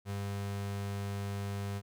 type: tone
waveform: 35% pulse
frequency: 100 Hz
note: G2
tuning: 35 cents sharp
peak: -33 dBFS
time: 0.05-1.82 s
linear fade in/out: 50 ms
effects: none